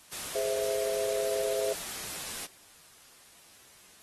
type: noise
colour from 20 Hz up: white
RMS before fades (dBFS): -38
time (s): 0.11-2.47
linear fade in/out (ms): 20
type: chord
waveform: sine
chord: Ab augmented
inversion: none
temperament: equal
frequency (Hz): 415.3 / 523.3 / 659.3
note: Ab4 / C5 / E5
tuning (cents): 0 / 0 / 0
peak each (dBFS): -33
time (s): 0.35-1.73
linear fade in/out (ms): 5
effects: white hiss -56 dBFS RMS until 4.02 s + AAC 32 kbps

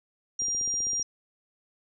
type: tone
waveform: sine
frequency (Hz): 5700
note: F8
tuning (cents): +34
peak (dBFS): -26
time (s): 0.39-1.03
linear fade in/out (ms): 5
type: click train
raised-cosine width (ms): 2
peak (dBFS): -33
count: 10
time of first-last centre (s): 0.42-0.997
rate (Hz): 15.6
effects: none

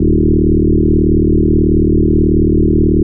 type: tone with frequency modulation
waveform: sine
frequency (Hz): 194.4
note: G3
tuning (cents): -14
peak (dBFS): -7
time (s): 0-3.03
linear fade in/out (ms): 5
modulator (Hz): 38.4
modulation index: 4.7
effects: none

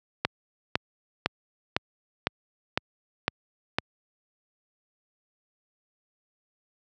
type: click train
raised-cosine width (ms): 0.3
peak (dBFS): -6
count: 8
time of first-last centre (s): 0.25-3.785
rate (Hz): 1.98
effects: high-pass 80 Hz 12 dB/octave

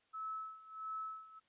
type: tone with tremolo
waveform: sine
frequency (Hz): 1300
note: E6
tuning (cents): -24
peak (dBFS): -39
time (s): 0.13-1.4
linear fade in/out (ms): 20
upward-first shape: sine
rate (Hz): 1.5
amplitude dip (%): 85
effects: white hiss -75 dBFS RMS until 1.48 s + resampled to 8000 Hz

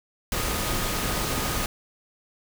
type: tone in noise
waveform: sine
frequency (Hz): 1242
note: D#6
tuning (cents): -3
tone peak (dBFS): -37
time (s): 0.32-1.66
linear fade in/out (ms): 2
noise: pink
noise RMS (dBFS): -27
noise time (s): 0.32-1.66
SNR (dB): -13
effects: none

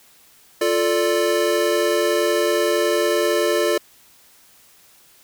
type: chord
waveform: square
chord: D minor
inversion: first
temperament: equal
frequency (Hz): 349.2 / 440 / 587.3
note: F4 / A4 / D5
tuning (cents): 0 / 0 / 0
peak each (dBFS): -22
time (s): 0.61-3.78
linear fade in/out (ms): 5
effects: white hiss -52 dBFS RMS until 5.23 s

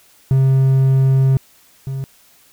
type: tone pair in turn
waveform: triangle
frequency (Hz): 133.5 / 134.51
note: C3 / C3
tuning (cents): +35 / +48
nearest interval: unison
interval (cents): 13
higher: second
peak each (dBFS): -8 / -19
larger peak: first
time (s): 0.31-1.37 / 1.87-2.04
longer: first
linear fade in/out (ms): 0
effects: white hiss -51 dBFS RMS until 2.52 s

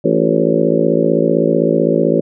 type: harmonic tone with a mistuned harmonic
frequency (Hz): 55.7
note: A1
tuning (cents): +22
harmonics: 3 / 4 / 5 / 6 / 7 / 8 / 9 / 10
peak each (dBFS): -19 / -19 / -19 / -19 / -19 / -19 / -19 / -19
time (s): 0.04-2.21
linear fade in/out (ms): 10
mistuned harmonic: 6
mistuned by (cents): +61
effects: none

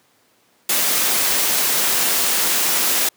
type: noise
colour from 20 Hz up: white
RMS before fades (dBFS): -18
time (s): 0.69-3.09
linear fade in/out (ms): 5
effects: pink hiss -58 dBFS RMS until 3.16 s + high-pass 200 Hz 12 dB/octave

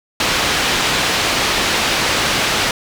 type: low-pass noise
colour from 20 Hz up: white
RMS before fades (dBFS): -17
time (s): 0.2-2.71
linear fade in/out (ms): 2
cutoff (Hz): 3900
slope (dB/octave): 12
effects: none

